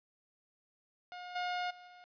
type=tone with level steps; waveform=sawtooth; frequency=717 Hz; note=F5; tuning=45 cents sharp; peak=-40 / -30 / -48 / -50 dBFS; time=1.12-2.04 s; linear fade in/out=0 ms; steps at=1.35 / 1.7 / 1.87 s; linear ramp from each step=10 ms; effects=resampled to 11025 Hz + 12-bit